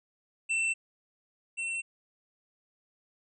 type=tone pair in turn; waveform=square; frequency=2682 / 2704 Hz; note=E7 / E7; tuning=+29 / +43 cents; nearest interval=unison; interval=14 cents; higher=second; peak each=-27 / -32 dBFS; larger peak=first; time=0.49-0.74 / 1.57-1.82 s; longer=neither; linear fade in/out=20 ms; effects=resampled to 22050 Hz